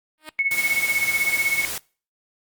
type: tone with exponential growth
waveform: 5% pulse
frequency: 310 Hz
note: D#4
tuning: 6 cents flat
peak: -20 dBFS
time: 0.18-0.29 s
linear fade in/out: 0 ms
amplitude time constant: 23 ms
type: tone with tremolo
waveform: sine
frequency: 2200 Hz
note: C#7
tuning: 14 cents flat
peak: -16 dBFS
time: 0.39-1.65 s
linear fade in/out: 0 ms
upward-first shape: sine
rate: 16 Hz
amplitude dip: 75%
type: noise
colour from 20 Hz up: white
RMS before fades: -29 dBFS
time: 0.51-1.78 s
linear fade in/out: 2 ms
effects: noise-tail reverb RT60 0.4 s tail -25 dB re dry + Opus 24 kbps